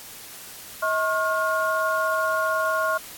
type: tone cluster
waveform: sine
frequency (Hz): 638 / 1084 / 1420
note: D#5 / C#6 / F6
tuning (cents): +43 / -39 / +28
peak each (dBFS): -25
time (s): 0.82-2.98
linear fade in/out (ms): 10
effects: white hiss -41 dBFS RMS until 3.17 s + AAC 64 kbps